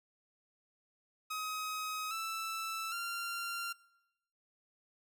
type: tone with pitch steps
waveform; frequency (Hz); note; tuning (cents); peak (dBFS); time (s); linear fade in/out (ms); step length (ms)
sawtooth; 1265 / 1322.5 / 1382.7; D#6 / E6 / F6; +28 / +5 / -18; -33; 1.3-3.73; 10; 810
effects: noise-tail reverb RT60 0.9 s tail -23 dB re dry